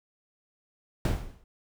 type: noise with exponential decay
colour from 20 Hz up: brown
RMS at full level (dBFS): -20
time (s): 1.05-1.44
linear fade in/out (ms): 2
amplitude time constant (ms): 84
effects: none